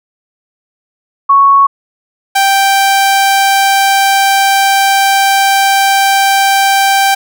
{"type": "tone pair in turn", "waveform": ["sine", "sawtooth"], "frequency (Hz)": [1108.7, 784], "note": ["C#6", "G5"], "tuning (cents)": [0, 0], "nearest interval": "tritone", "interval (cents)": 600, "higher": "first", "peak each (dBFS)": -3, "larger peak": "neither", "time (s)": [[1.29, 1.67], [2.35, 7.15]], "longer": "second", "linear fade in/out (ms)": 10, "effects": []}